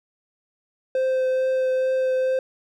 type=tone with vibrato; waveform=triangle; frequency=519 Hz; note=C5; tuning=14 cents flat; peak=-17 dBFS; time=0.95-2.39 s; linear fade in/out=2 ms; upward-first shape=triangle; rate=2.3 Hz; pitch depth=11 cents each way; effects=none